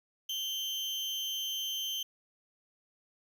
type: tone with amplitude modulation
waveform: 35% pulse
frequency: 3100 Hz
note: G7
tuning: 20 cents flat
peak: -29 dBFS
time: 0.29-2.03 s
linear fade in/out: 5 ms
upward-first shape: sine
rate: 244 Hz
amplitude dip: 55%
effects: 10-bit